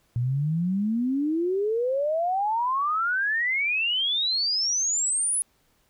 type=exponential sweep; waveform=sine; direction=up; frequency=116.54 to 10540 Hz; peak=-22 dBFS; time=0.16-5.42 s; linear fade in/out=0 ms; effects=pink hiss -66 dBFS RMS until 5.89 s